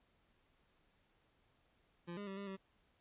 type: tone with pitch steps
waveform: 25% pulse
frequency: 172.7 / 203.9 / 194 / 199.9 / 192.6 Hz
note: F3 / G#3 / G3 / G3 / G3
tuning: -19 / -32 / -18 / +34 / -30 cents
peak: -40 dBFS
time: 2.07-2.57 s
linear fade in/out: 20 ms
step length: 100 ms
effects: pink hiss -75 dBFS RMS until 3 s + resampled to 8000 Hz